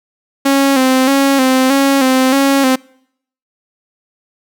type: tone with vibrato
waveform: sawtooth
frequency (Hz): 267.4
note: C4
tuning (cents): +38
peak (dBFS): -5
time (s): 0.45-2.76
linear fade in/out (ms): 10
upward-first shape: square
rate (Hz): 1.6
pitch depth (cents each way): 49
effects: noise-tail reverb RT60 0.7 s tail -26 dB re dry